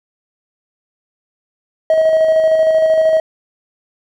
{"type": "tone with tremolo", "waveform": "triangle", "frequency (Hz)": 637, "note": "D#5", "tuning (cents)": 41, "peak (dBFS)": -5, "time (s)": [1.9, 3.2], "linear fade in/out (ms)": 2, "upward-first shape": "square", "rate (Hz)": 13, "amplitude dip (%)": 35, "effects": ["tanh soft clip ceiling -3 dBFS"]}